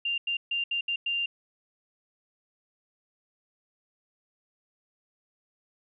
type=tone bursts at uneven times; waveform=sine; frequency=2789 Hz; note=F7; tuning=3 cents flat; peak=-26 dBFS; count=6; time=0.05-0.18 / 0.27-0.37 / 0.51-0.64 / 0.71-0.81 / 0.88-0.96 / 1.06-1.26 s; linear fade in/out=5 ms; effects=none